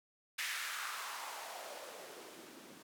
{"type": "noise with band-pass filter sweep", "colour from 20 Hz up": "blue", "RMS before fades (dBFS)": -45, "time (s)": [0.38, 2.83], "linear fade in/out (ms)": 10, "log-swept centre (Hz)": [2000, 220], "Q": 2.4, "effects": []}